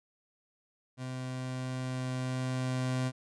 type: tone with level ramp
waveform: 30% pulse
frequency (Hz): 128.5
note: C3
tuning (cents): -31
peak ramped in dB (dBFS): -34 to -26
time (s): 0.97-3.12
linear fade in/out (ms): 50
effects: resampled to 22050 Hz